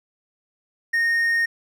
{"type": "tone", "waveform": "triangle", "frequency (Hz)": 1849, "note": "A#6", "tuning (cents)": -15, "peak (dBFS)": -16, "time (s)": [0.93, 1.46], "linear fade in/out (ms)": 10, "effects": []}